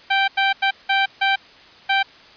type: tone bursts at uneven times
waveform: 15% pulse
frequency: 782 Hz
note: G5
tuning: 4 cents flat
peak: -9 dBFS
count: 6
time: 0.1-0.28 / 0.37-0.53 / 0.62-0.71 / 0.89-1.06 / 1.21-1.36 / 1.89-2.03 s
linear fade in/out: 10 ms
effects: white hiss -46 dBFS RMS until 2.36 s + resampled to 11025 Hz